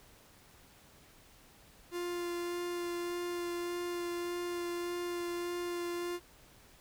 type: tone with vibrato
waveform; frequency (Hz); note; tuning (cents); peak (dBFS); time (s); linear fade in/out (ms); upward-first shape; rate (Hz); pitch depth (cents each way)
45% pulse; 349.2; F4; 0; -35; 1.91-6.2; 50; sine; 1.7; 9
effects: pink hiss -60 dBFS RMS until 6.8 s